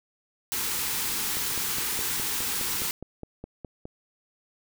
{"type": "band-stop noise", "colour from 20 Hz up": "white", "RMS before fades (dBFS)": -29, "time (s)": [0.52, 2.91], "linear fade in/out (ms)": 0, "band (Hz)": [510, 770], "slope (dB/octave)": 96}
{"type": "click train", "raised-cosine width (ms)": 2, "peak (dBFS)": -24, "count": 13, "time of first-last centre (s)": [1.37, 3.854], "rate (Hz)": 4.83}
{"effects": []}